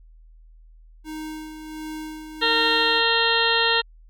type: tone with tremolo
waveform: square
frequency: 311.1 Hz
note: D#4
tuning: in tune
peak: -31 dBFS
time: 1.04-3.03 s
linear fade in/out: 50 ms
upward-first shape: sine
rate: 1.4 Hz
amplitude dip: 50%
type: harmonic tone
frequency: 460 Hz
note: A#4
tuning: 23 cents flat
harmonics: 1 / 2 / 3 / 4 / 6 / 7 / 8 / 9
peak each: -26 / -26 / -27 / -24 / -26 / -25 / -27 / -26 dBFS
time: 2.41-3.82 s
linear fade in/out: 20 ms
effects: added 40 Hz sine -46 dBFS peak until 4.09 s